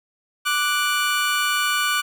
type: tone pair together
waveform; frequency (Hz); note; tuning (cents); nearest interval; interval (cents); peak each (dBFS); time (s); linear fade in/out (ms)
25% pulse; 1174.7 / 1478; D6 / F#6; 0 / -2; major third; 398; -19 / -18; 0.45-2.02; 20
effects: none